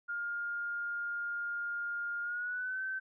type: tone with pitch glide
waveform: sine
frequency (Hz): 1412 to 1539.8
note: F6 to G6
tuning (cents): +19 to -31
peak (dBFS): -34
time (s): 0.08-3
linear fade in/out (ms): 20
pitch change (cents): +150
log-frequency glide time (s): 2.22-2.83
effects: none